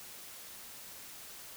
silence, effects white hiss -49 dBFS RMS until 1.56 s

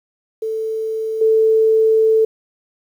sine tone with level steps, 441.7 Hz, A4, 7 cents sharp, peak -19 / -10 dBFS, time 0.42-2.25 s, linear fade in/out 5 ms, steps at 1.21 s, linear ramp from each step 5 ms, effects 8-bit

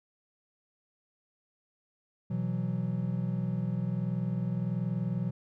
triangle chord, B suspended fourth, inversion none, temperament equal, 123.47 / 164.81 / 185 Hz, B2 / E3 / F#3, 0 / 0 / 0 cents, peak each -31 / -32 / -31 dBFS, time 2.3-5.31 s, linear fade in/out 10 ms, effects none

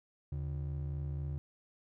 triangle ring-modulated tone, 108.9 Hz, A2, 17 cents flat, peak -30 dBFS, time 0.32-1.38 s, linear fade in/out 0 ms, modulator 32 Hz, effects none

